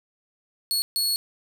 sawtooth tone bursts at uneven times, 4360 Hz, C#8, 29 cents flat, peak -19 dBFS, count 2, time 0.71-0.82 / 0.96-1.16 s, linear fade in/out 0 ms, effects none

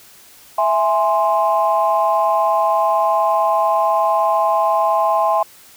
sine chord, E augmented, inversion none, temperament equal, 659.3 / 830.6 / 1046.5 Hz, E5 / G#5 / B#5, 0 / 0 / 0 cents, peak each -17 dBFS, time 0.58-5.43 s, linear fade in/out 5 ms, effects tanh soft clip ceiling -4 dBFS + white hiss -45 dBFS RMS until 5.76 s

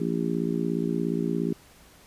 harmonic tone, 57.1 Hz, A#1, 35 cents flat, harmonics 3 / 4 / 5 / 6 / 7, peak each -29 / -30 / -31 / -32 / -32 dBFS, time 0-1.53 s, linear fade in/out 5 ms, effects pink hiss -54 dBFS RMS until 2.06 s + resampled to 32000 Hz

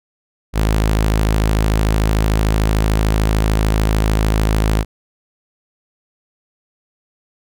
sawtooth tone, 53.4 Hz, G#1, 49 cents sharp, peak -9 dBFS, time 0.53-4.85 s, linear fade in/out 50 ms, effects none

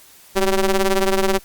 sawtooth ring-modulated tone, 194.2 Hz, G3, 16 cents flat, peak -8 dBFS, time 0.35-1.39 s, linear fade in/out 20 ms, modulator 185 Hz, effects white hiss -47 dBFS RMS until 1.44 s + Opus 48 kbps

